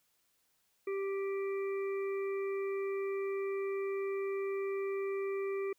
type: harmonic tone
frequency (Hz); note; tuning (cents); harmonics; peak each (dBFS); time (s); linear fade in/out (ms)
392; G4; 0; 1 / 3 / 5 / 6; -33 / -47 / -51 / -49; 0.87-5.73; 5
effects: white hiss -75 dBFS RMS until 5.78 s